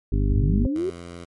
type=harmonic tone; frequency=50.1 Hz; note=G1; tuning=38 cents sharp; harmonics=1 / 2 / 3 / 4 / 5 / 6 / 8; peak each=-20 / -24 / -31 / -33 / -30 / -33 / -35 dBFS; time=0.12-0.67 s; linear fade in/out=5 ms
type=linear sweep; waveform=sine; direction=up; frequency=54.3 to 390.8 Hz; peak=-22 dBFS; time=0.3-0.9 s; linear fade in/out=5 ms
type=tone with exponential decay; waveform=sine; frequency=530 Hz; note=C5; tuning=22 cents sharp; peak=-29 dBFS; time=0.65-0.91 s; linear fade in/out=1 ms; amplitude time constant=55 ms
type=tone; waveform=10% pulse; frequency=86.6 Hz; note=F2; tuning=14 cents flat; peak=-28 dBFS; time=0.75-1.25 s; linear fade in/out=10 ms
effects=MP3 48 kbps